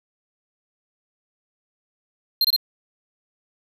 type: tone bursts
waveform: square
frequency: 4186 Hz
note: C8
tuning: in tune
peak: -16 dBFS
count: 3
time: 2.41-2.563 s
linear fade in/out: 2 ms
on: 35 ms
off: 24 ms
effects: none